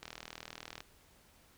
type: click train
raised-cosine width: 0.2 ms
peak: -26 dBFS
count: 32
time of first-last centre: 0.03-0.805 s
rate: 40 Hz
effects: pink hiss -64 dBFS RMS until 1.57 s